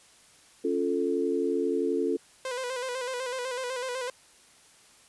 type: chord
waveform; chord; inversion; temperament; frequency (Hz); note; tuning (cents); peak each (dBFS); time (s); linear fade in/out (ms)
sine; Db augmented; none; equal; 277.2 / 349.2 / 440; Db4 / F4 / A4; 0 / 0 / 0; -30 / -29 / -28; 0.64-2.17; 10
type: tone with vibrato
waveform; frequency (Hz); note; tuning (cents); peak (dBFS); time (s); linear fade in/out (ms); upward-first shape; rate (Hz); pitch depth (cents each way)
sawtooth; 506; B4; +42; -27; 2.45-4.1; 2; square; 8; 55
effects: white hiss -57 dBFS RMS until 5.08 s + resampled to 24000 Hz